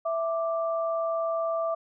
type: tone pair together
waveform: sine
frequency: 660 / 1176 Hz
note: E5 / D6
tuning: +2 / +2 cents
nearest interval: minor seventh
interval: 1000 cents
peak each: -26 / -32 dBFS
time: 0.05-1.75 s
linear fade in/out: 10 ms
effects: none